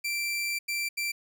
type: tone bursts at uneven times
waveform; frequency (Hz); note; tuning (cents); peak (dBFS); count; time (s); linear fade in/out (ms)
sawtooth; 2349; D7; 0; -25; 3; 0.04-0.59 / 0.68-0.89 / 0.97-1.12; 10
effects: none